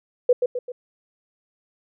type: tone with echo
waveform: sine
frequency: 494.5 Hz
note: B4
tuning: 2 cents sharp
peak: -11 dBFS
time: 0.29-0.33 s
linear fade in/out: 5 ms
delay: 130 ms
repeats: 3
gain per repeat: -6 dB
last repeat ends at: 0.72 s
effects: none

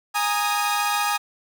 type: chord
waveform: sawtooth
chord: Ab suspended second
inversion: none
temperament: equal with one note detuned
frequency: 824.9 / 932.3 / 1244.5 Hz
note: Ab5 / Bb5 / Eb6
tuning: -12 / 0 / 0 cents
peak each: -20 / -25 / -21 dBFS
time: 0.14-1.18 s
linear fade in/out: 20 ms
effects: none

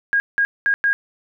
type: tone bursts at uneven times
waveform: sine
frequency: 1631 Hz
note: G#6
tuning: 32 cents flat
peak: -14 dBFS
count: 4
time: 0.13-0.2 / 0.38-0.45 / 0.66-0.74 / 0.84-0.93 s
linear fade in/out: 0 ms
effects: none

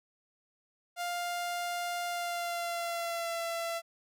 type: tone with pitch glide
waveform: sawtooth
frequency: 701 to 672.4 Hz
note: F5 to E5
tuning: +6 to +34 cents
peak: -29 dBFS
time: 0.96-3.82 s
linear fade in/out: 50 ms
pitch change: -72 cents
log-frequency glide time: 2.05-3.42 s
effects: none

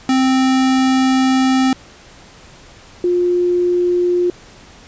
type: tone pair in turn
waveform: square / sine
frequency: 261.6 / 354.4 Hz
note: C4 / F4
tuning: 0 / +25 cents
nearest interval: perfect fourth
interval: 525 cents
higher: second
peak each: -12 dBFS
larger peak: neither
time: 0.09-1.73 / 3.04-4.3 s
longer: first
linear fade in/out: 2 ms
effects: pink hiss -42 dBFS RMS until 4.87 s + resampled to 16000 Hz

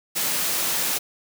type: high-pass noise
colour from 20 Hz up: white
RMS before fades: -24 dBFS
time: 0.15-0.99 s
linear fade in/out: 20 ms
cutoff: 120 Hz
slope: 24 dB/octave
effects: none

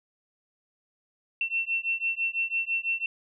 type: beating tone pair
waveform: sine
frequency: 2700 / 2706 Hz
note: E7 / E7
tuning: +41 / +45 cents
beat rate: 6 Hz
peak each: -29 dBFS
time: 1.41-3.06 s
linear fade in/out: 2 ms
effects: none

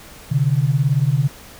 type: beating tone pair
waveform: sine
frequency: 130 / 148 Hz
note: C3 / D3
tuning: -11 / +14 cents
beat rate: 18 Hz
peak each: -17 dBFS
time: 0.31-1.28 s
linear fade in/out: 10 ms
effects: pink hiss -41 dBFS RMS until 1.59 s

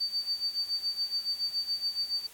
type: tone with tremolo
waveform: sine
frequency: 4592 Hz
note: D8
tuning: 40 cents flat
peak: -26 dBFS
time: 0-2.27 s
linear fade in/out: 10 ms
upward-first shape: sine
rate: 7.1 Hz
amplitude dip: 80%
effects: white hiss -53 dBFS RMS until 2.33 s + AAC 64 kbps

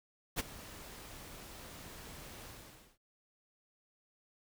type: noise with ADSR envelope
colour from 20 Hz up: pink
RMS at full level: -32 dBFS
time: 0.36-2.98 s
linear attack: 34 ms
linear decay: 22 ms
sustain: -18 dB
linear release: 520 ms
effects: none

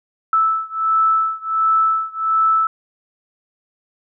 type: beating tone pair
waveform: sine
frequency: 1313 / 1314.4 Hz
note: E6 / E6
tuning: -7 / -5 cents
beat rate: 1.4 Hz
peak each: -17 / -18 dBFS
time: 0.33-2.67 s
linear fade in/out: 2 ms
effects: none

